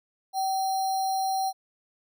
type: tone with sample-and-hold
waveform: sine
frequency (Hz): 766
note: G5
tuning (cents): -40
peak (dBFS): -24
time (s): 0.33-1.53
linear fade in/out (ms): 50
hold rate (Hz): 4900
effects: none